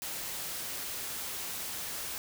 white noise, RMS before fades -38 dBFS, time 0.02-2.18 s, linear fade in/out 0 ms, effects none

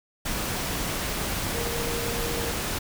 sine tone in noise, 469.3 Hz, A#4, 12 cents sharp, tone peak -33 dBFS, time 1.54-2.52 s, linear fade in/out 10 ms, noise pink, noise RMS -29 dBFS, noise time 0.25-2.79 s, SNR -7 dB, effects none

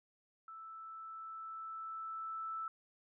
sine tone with level ramp, 1318.5 Hz, E6, in tune, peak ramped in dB -48 to -38 dBFS, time 0.48-2.68 s, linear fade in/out 2 ms, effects none

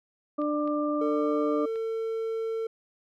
harmonic tone, 297.1 Hz, D4, 20 cents sharp, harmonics 1 / 2 / 4, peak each -27 / -30 / -33 dBFS, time 0.38-1.66 s, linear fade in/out 10 ms
clicks, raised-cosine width 0.3 ms, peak -34 dBFS, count 3, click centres 0.417 / 0.676 / 1.758 s
triangle tone, 450 Hz, A4, 39 cents sharp, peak -26 dBFS, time 1.01-2.67 s, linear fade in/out 5 ms
effects none

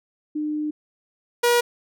sine / sawtooth tone pair in turn, 302.2 / 479.7 Hz, D4 / A#4, +50 / +50 cents, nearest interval minor sixth, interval 800 cents, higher second, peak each -23 / -12 dBFS, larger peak second, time 0.35-0.71 / 1.43-1.61 s, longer first, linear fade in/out 10 ms, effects none

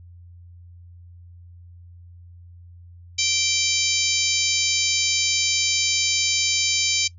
harmonic tone with a mistuned harmonic, 780 Hz, G5, 9 cents flat, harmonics 3 / 4 / 5 / 6 / 7 / 8 / 9, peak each -27 / -27 / -27 / -27 / -27 / -27 / -27 dBFS, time 3.18-7.08 s, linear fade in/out 10 ms, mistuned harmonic 7, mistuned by -40 cents, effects noise-tail reverb RT60 0.1 s tail -21 dB re dry + added 87 Hz sine -42 dBFS peak until 7.18 s

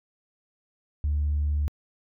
sine tone, 73.7 Hz, D2, 7 cents sharp, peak -21 dBFS, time 1.04-1.68 s, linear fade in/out 0 ms, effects tanh soft clip ceiling -19 dBFS

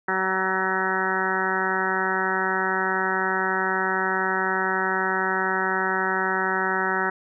harmonic tone with a mistuned harmonic, 188.8 Hz, F#3, 35 cents sharp, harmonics 1 / 2 / 3 / 4 / 5 / 6 / 7 / 8 / 9 / 10, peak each -34 / -29 / -38 / -31 / -29 / -38 / -29 / -28 / -31 / -30 dBFS, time 0.08-7.1 s, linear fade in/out 5 ms, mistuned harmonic 6, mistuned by +16 cents, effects none

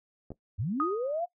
clicks, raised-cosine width 2 ms, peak -28 dBFS, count 2, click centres 0.305 / 0.318 s
sine linear sweep, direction up, 81 to 719 Hz, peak -28 dBFS, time 0.58-1.26 s, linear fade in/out 20 ms
sine tone with exponential decay, 1244.5 Hz, D#6, in tune, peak -24 dBFS, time 0.8-1.2 s, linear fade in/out 1 ms, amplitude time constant 86 ms
effects noise-tail reverb RT60 0.1 s tail -18 dB re dry

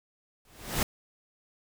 pink noise with exponential growth, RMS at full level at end -24 dBFS, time 0.45-0.83 s, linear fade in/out 2 ms, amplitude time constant 82 ms, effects none

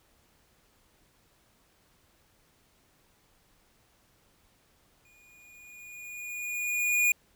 square tone with exponential growth, 2444 Hz, D#7, 32 cents flat, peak -21 dBFS, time 5.05-7.12 s, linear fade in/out 2 ms, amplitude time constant 450 ms, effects pink hiss -66 dBFS RMS until 7.35 s

